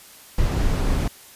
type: noise with low-pass filter sweep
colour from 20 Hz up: brown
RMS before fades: -20 dBFS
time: 0.38-1.08 s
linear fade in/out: 5 ms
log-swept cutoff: 6800 to 11000 Hz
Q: 0.9
effects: white hiss -46 dBFS RMS until 1.35 s + resampled to 32000 Hz